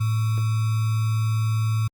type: tone with sample-and-hold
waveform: sine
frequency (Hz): 110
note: A2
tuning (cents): 0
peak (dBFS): -19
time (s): 0-1.88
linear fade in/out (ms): 10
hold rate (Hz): 1225
effects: Opus 32 kbps